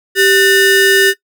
35% pulse ring-modulated tone, 1095 Hz, C#6, 22 cents flat, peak -3 dBFS, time 0.15-1.14 s, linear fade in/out 50 ms, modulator 705 Hz, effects noise-tail reverb RT60 0.1 s tail -18 dB re dry

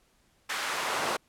brown noise with high-pass filter sweep, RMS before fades -31 dBFS, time 0.49-1.17 s, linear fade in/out 10 ms, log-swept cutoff 1500 to 650 Hz, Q 0.97, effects pink hiss -67 dBFS RMS until 1.28 s + low-pass 12000 Hz 12 dB/octave

